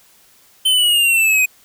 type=exponential sweep; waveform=square; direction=down; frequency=3087 to 2489 Hz; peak=-12 dBFS; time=0.65-1.46 s; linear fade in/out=10 ms; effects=white hiss -51 dBFS RMS until 1.64 s